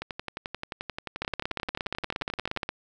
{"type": "two click trains", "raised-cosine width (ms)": 0.3, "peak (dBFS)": [-13, -17], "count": [26, 30], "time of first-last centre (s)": [[1.22, 2.691], [0.02, 2.564]], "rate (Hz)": [17, 11.4], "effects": []}